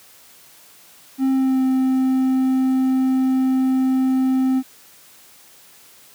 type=tone with pitch glide; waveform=triangle; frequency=265.8 to 261.1 Hz; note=C4 to C4; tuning=+27 to -3 cents; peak=-13 dBFS; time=1.18-4.63 s; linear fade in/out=50 ms; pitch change=-30 cents; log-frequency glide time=1.3-1.62 s; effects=white hiss -48 dBFS RMS until 6.14 s + high-pass 100 Hz 12 dB/octave